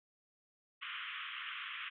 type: band-pass noise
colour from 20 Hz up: white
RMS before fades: -44 dBFS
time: 0.81-1.9 s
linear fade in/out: 20 ms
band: 1100 to 3300 Hz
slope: 96 dB/octave
effects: none